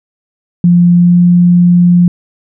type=tone with pitch glide; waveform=sine; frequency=174.61 to 175.82 Hz; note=F3 to F3; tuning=0 to +12 cents; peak=-3 dBFS; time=0.64-2.08 s; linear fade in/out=2 ms; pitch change=+12 cents; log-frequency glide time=0.94-1.17 s; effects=none